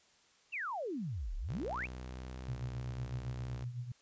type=exponential two-way sweep; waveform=sine; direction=down then up; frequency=2840 to 32.7 to 2840 Hz; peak=-36 dBFS; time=0.52-1.87 s; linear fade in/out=20 ms; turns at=1.36 s
type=tone with pitch glide; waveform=sawtooth; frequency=62.7 to 64.09 Hz; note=B1 to C2; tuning=+27 to -35 cents; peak=-39 dBFS; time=1.48-3.65 s; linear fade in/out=20 ms; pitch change=+38 cents; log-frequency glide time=1.79-2.5 s
type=tone with tremolo; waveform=sine; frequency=122 Hz; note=B2; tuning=21 cents flat; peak=-35 dBFS; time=2.48-3.92 s; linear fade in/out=5 ms; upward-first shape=triangle; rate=7.8 Hz; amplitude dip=75%
effects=white hiss -67 dBFS RMS until 4.01 s + resampled to 16000 Hz